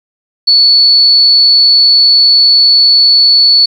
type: tone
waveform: sine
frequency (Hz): 4435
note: C#8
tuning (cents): 0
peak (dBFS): -3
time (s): 0.47-3.66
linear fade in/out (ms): 10
effects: 7-bit